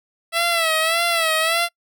10% pulse tone with vibrato, 659.3 Hz, E5, in tune, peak -9 dBFS, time 0.32-1.69 s, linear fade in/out 50 ms, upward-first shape sine, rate 1.7 Hz, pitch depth 74 cents each way, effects noise-tail reverb RT60 0.1 s tail -26 dB re dry

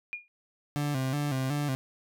sine tone with exponential decay, 2427 Hz, D#7, 44 cents flat, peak -29 dBFS, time 0.13-0.28 s, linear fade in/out 0 ms, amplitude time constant 32 ms
30% pulse tone with vibrato, 138.59 Hz, C#3, in tune, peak -25 dBFS, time 0.76-1.75 s, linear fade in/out 0 ms, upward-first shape square, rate 2.7 Hz, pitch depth 91 cents each way
effects none

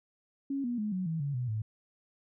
sine tone with pitch steps, 275.7 / 241.4 / 211.4 / 185.07 / 162.05 / 141.89 / 124.24 / 108.78 Hz, C#4 / B3 / G#3 / F#3 / E3 / C#3 / B2 / A2, -9 / -39 / +31 / +1 / -29 / +41 / +11 / -19 cents, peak -30 dBFS, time 0.5-1.62 s, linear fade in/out 5 ms, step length 140 ms, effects none

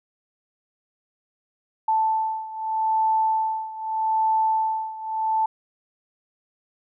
sine beating tone pair, 880 / 880.81 Hz, A5 / A5, 0 / +2 cents, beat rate 0.81 Hz, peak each -22 / -25 dBFS, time 1.88-5.46 s, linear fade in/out 5 ms, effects none

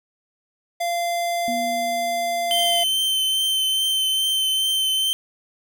square tone, 690 Hz, F5, 21 cents flat, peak -22 dBFS, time 0.8-2.84 s, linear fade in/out 10 ms
sine tone with exponential decay, 241.6 Hz, B3, 38 cents flat, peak -26 dBFS, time 1.48-3.46 s, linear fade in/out 0 ms, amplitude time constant 430 ms
45% pulse tone with vibrato, 3094 Hz, G7, 23 cents flat, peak -19 dBFS, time 2.51-5.13 s, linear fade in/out 0 ms, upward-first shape triangle, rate 2.4 Hz, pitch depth 17 cents each way
effects none

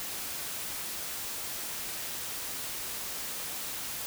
white noise, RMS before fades -37 dBFS, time 0-4.06 s, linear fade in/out 0 ms, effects none

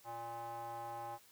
square tone with band-pass filter, 116.54 Hz, A#2, in tune, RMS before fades -45 dBFS, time 0.04-1.19 s, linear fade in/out 50 ms, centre 860 Hz, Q 5.2, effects white hiss -64 dBFS RMS until 1.31 s

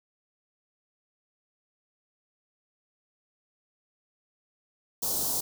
white band-stop noise, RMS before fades -29 dBFS, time 5.02-5.41 s, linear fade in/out 10 ms, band 970 to 4500 Hz, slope 24 dB/octave, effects none

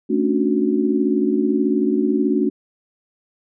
sine chord, D major seventh, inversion second, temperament just, 220.2 / 275.3 / 293.7 / 367.1 Hz, A3 / C#4 / D4 / F#4, +2 / -12 / 0 / -14 cents, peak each -21 dBFS, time 0.09-2.5 s, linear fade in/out 20 ms, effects none

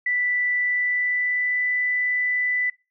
sine tone with pitch glide, 1975.5 to 1989.2 Hz, B6 to B6, 0 to +12 cents, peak -20 dBFS, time 0.06-2.7 s, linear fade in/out 5 ms, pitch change +12 cents, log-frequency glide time 0.56-1.64 s, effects noise-tail reverb RT60 0.3 s tail -25 dB re dry

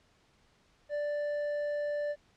sine tone with hard clipping, 587.3 Hz, D5, in tune, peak -32 dBFS, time 0.89-2.16 s, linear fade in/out 50 ms, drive 5 dB, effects pink hiss -67 dBFS RMS until 2.36 s + low-pass 6000 Hz 12 dB/octave

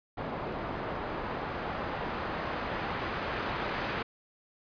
white noise with low-pass filter sweep, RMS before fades -35 dBFS, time 0.17-4.03 s, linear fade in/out 10 ms, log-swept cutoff 860 to 1700 Hz, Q 0.75, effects resampled to 11025 Hz

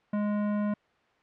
sine tone with tanh clipping, 207.7 Hz, G#3, in tune, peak -28 dBFS, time 0.13-0.74 s, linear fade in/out 5 ms, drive 18 dB, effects white hiss -65 dBFS RMS until 1.22 s + low-pass 2000 Hz 12 dB/octave

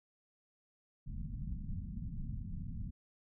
pink low-pass noise, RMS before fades -41 dBFS, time 1.06-2.91 s, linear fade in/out 20 ms, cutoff 220 Hz, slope 48 dB/octave, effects none

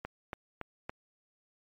click train, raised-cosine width 0.5 ms, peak -22 dBFS, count 4, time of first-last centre 0.05-0.895 s, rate 3.55 Hz, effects MP3 64 kbps

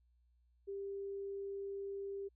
sine tone, 396 Hz, G4, 18 cents sharp, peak -40 dBFS, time 0.67-2.29 s, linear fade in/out 20 ms, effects added 60 Hz sine -69 dBFS peak until 2.35 s

